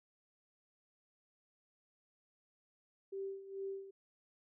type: tone with tremolo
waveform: sine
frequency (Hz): 390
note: G4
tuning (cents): -9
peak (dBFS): -38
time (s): 3.12-3.91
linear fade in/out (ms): 10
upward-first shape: sine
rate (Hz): 2.3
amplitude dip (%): 75
effects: none